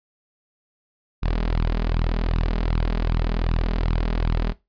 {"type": "tone with flanger", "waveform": "sawtooth", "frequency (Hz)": 40.75, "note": "E1", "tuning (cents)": -19, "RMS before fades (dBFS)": -22, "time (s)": [1.22, 4.53], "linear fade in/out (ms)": 20, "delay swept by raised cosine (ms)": [0.74, 4.94], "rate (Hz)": 2.6, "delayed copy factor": 0.6, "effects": ["noise-tail reverb RT60 0.2 s tail -17 dB re dry", "resampled to 11025 Hz"]}